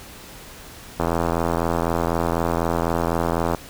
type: click train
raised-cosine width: 1 ms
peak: -7 dBFS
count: 215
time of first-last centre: 1-3.548 s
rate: 84 Hz
effects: pink hiss -41 dBFS RMS until 3.69 s